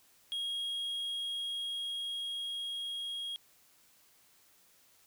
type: tone with level ramp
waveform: triangle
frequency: 3278 Hz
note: G#7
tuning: 23 cents flat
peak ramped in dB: -32 to -35 dBFS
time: 0.32-3.36 s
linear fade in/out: 0 ms
effects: white hiss -65 dBFS RMS until 5.06 s